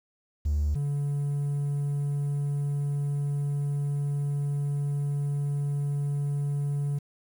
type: tone pair in turn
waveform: triangle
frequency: 74 / 143.21 Hz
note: D2 / D3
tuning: +14 / -43 cents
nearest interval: major seventh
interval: 1143 cents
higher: second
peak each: -20 / -23 dBFS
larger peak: first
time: 0.45-0.75 / 0.75-6.99 s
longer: second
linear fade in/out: 10 ms
effects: tanh soft clip ceiling -18 dBFS + 9-bit